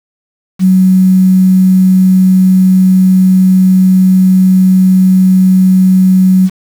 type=tone with quantisation; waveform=sine; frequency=186.7 Hz; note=F#3; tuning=16 cents sharp; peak=-3 dBFS; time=0.59-6.5 s; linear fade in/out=50 ms; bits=5; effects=none